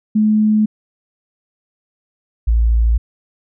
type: tone pair in turn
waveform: sine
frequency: 214.2 / 56.73 Hz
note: A3 / A#1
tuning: -46 / -46 cents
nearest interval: octave + major seventh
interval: 2300 cents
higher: first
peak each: -10 dBFS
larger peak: neither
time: 0.15-0.66 / 2.47-2.98 s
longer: neither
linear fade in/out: 10 ms
effects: none